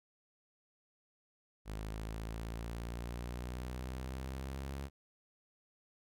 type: exponential sweep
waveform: sawtooth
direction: up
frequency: 52.5 to 69.3 Hz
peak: -36 dBFS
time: 1.65-4.9 s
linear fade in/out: 50 ms
effects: none